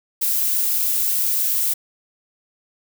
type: noise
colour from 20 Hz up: violet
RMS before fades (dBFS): -20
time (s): 0.21-1.74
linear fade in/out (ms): 10
effects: none